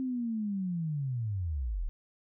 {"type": "linear sweep", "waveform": "sine", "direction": "down", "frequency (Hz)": [264.7, 32.68], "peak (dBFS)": -30, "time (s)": [0, 1.89], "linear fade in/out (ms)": 0, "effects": []}